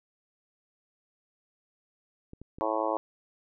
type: clicks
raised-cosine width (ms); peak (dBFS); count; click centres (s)
3; -31; 3; 2.334 / 2.416 / 2.585
type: harmonic tone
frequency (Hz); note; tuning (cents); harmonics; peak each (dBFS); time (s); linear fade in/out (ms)
109.5; A2; -8; 3 / 4 / 5 / 6 / 7 / 8 / 9 / 10; -35 / -37 / -32 / -34 / -37 / -34 / -35 / -36; 2.61-2.97; 0
effects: none